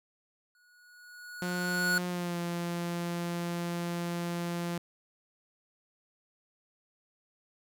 square tone with exponential growth, 1459 Hz, F#6, 25 cents flat, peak -25 dBFS, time 0.55-1.98 s, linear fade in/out 1 ms, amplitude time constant 310 ms
sawtooth tone with pitch glide, 178.5 to 172.42 Hz, F3 to F3, +38 to -22 cents, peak -28 dBFS, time 1.42-4.78 s, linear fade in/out 2 ms, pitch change -60 cents, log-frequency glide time 2.08-2.38 s
effects none

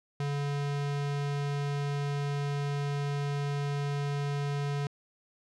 square tone, 142.9 Hz, D3, 47 cents flat, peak -30 dBFS, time 0.2-4.87 s, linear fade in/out 2 ms, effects low-pass 6000 Hz 12 dB/octave

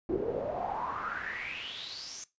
brown noise with band-pass filter sweep, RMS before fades -36 dBFS, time 0.09-2.24 s, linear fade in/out 2 ms, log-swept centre 360 to 6500 Hz, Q 7.7, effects noise-tail reverb RT60 0.2 s tail -18 dB re dry + resampled to 16000 Hz

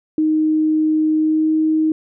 sine tone with pitch glide, 311.2 to 313.9 Hz, D#4 to D#4, 0 to +15 cents, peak -13 dBFS, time 0.18-1.92 s, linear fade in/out 2 ms, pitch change +15 cents, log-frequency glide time 1.16-1.51 s, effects none

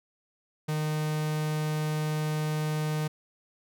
45% pulse tone, 153.6 Hz, D#3, 22 cents flat, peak -27 dBFS, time 0.68-3.08 s, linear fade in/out 10 ms, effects none

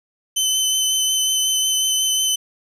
20% pulse tone with vibrato, 3050 Hz, G7, 48 cents flat, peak -11 dBFS, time 0.36-2.36 s, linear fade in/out 10 ms, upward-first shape sine, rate 5.5 Hz, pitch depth 11 cents each way, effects none

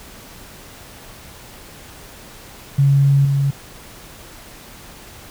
sine tone with level steps, 139.2 Hz, C#3, 8 cents sharp, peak -10 / -14 dBFS, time 2.78-3.51 s, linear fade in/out 10 ms, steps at 3.25 s, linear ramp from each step 2 ms, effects pink hiss -40 dBFS RMS until 5.3 s

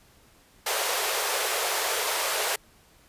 pink high-pass noise, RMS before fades -27 dBFS, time 0.66-2.56 s, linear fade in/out 5 ms, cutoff 420 Hz, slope 48 dB/octave, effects pink hiss -58 dBFS RMS until 3.08 s + resampled to 32000 Hz

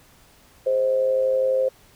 sine tone with amplitude modulation, 523.3 Hz, C5, in tune, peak -15 dBFS, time 0.66-1.69 s, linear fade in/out 10 ms, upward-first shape sine, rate 112 Hz, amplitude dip 55%, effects pink hiss -54 dBFS RMS until 1.95 s

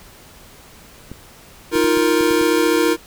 clicks, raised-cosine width 3 ms, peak -19 dBFS, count 7, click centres 1.116 / 1.755 / 1.843 / 1.973 / 2.209 / 2.31 / 2.413 s
square chord, Eb suspended second, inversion none, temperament equal with one note detuned, 314.6 / 349.2 / 466.2 Hz, Eb4 / F4 / Bb4, +19 / 0 / 0 cents, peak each -19 dBFS, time 1.71-2.97 s, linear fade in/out 50 ms
effects pink hiss -44 dBFS RMS until 3.06 s

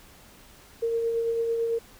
sine tone with tremolo, 460.7 Hz, A#4, 20 cents flat, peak -22 dBFS, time 0.82-1.79 s, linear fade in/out 10 ms, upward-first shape triangle, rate 9 Hz, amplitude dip 35%, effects pink hiss -52 dBFS RMS until 1.99 s

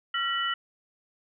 sine tone cluster, 1368 / 1920 / 2975 Hz, F6 / B6 / F#7, -36 / -49 / +9 cents, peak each -29 / -32 / -30 dBFS, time 0.14-0.54 s, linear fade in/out 5 ms, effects none

